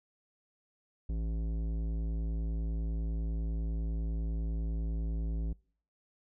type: tone with tanh clipping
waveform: triangle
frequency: 55 Hz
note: A1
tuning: in tune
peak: -33 dBFS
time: 1.09-5.53 s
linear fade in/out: 5 ms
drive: 18 dB
effects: noise-tail reverb RT60 0.5 s tail -25 dB re dry